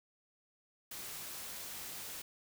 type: noise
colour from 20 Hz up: white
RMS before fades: -45 dBFS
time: 0.91-2.22 s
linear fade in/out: 5 ms
effects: none